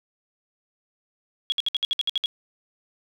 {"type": "tone bursts", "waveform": "sine", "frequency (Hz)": 3322, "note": "G#7", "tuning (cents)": 0, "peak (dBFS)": -20, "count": 10, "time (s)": [1.5, 2.259], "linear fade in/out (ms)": 0, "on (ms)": 21, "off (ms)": 61, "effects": []}